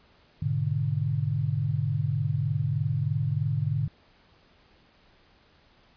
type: chord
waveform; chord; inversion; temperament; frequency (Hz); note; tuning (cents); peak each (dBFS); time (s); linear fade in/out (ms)
sine; G# diminished; none; equal; 103.83 / 123.47 / 146.83; G#2 / B2 / D3; 0 / 0 / 0; -29 / -30 / -27; 0.42-3.88; 5
effects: pink hiss -60 dBFS RMS until 5.96 s + resampled to 11025 Hz